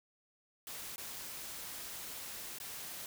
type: noise with dropouts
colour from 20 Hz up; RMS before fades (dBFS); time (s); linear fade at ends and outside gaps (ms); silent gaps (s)
white; -45; 0.67-3.06; 1; 0.96-0.98 / 2.585-2.6
effects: none